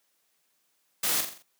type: noise with echo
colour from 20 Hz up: white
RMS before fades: -27 dBFS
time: 1.03-1.21 s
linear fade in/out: 5 ms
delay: 43 ms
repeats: 5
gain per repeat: -6 dB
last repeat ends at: 1.425 s
effects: white hiss -72 dBFS RMS until 1.59 s + high-pass 150 Hz 12 dB/octave